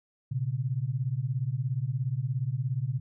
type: beating tone pair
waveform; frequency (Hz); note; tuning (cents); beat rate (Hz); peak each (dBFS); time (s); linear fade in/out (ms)
sine; 120 / 137; B2 / C#3; -49 / -20; 17; -30; 0.31-3; 10
effects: none